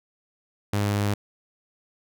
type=tone; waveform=sawtooth; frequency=102.4 Hz; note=G#2; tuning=24 cents flat; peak=-18 dBFS; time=0.73-1.14 s; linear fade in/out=5 ms; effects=none